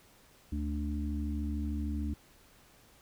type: harmonic tone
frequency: 73.42 Hz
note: D2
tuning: in tune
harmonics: 1 / 3 / 4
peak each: -33 / -38 / -39 dBFS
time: 0.52-2.14 s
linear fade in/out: 5 ms
effects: pink hiss -61 dBFS RMS until 3.01 s